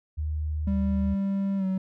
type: tone with vibrato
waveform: sine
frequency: 76.6 Hz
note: D#2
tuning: 27 cents flat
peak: -26 dBFS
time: 0.17-1.15 s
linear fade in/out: 20 ms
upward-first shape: triangle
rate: 19 Hz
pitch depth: 15 cents each way
type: tone with pitch glide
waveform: triangle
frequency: 196.4 to 188.94 Hz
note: G3 to F#3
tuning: +4 to +37 cents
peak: -22 dBFS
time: 0.67-1.78 s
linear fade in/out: 5 ms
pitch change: -67 cents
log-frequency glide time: 1.57-1.65 s
effects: none